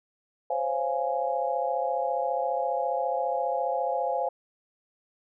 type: chord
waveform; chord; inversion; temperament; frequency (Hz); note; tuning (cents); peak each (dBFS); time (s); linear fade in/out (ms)
sine; Db major seventh; third; just; 519.7 / 554.4 / 693 / 831.5; C5 / Db5 / F5 / Ab5; -12 / 0 / -14 / +2; -30 / -33 / -30 / -30; 0.5-4.29; 5
effects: none